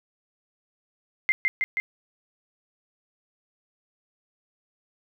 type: tone with echo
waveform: sine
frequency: 2093 Hz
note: C7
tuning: in tune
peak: -17 dBFS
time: 1.29-1.32 s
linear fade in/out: 0 ms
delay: 160 ms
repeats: 3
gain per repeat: -2 dB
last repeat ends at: 1.8 s
effects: none